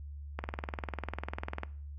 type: click train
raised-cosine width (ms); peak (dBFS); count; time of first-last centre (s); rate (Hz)
0.5; -20; 26; 0.39-1.634; 20.1
effects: noise-tail reverb RT60 0.5 s tail -20 dB re dry + added 72 Hz sine -41 dBFS peak until 1.98 s